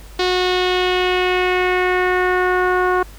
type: tone with low-pass filter sweep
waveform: sawtooth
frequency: 364.7 Hz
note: F#4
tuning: 25 cents flat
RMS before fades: -17 dBFS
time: 0.19-3.03 s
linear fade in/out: 5 ms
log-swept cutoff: 4200 to 1300 Hz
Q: 2.7
effects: added 50 Hz sine -36 dBFS peak until 3.18 s + pink hiss -44 dBFS RMS until 3.18 s